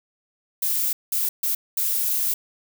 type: noise bursts at uneven times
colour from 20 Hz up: violet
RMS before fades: -23 dBFS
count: 4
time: 0.62-0.93 / 1.12-1.29 / 1.43-1.55 / 1.77-2.34 s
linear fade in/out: 5 ms
effects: none